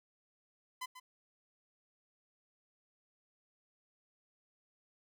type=tone with echo; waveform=sawtooth; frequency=1014 Hz; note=B5; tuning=45 cents sharp; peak=-35 dBFS; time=0.81-0.86 s; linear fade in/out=10 ms; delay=140 ms; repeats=1; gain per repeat=-11 dB; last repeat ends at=1 s; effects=none